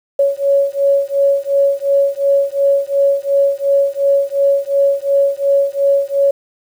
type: beating tone pair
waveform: sine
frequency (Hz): 556 / 558.8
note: C#5 / C#5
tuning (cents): +5 / +14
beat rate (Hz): 2.8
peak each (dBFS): -14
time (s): 0.19-6.31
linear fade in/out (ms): 5
effects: 7-bit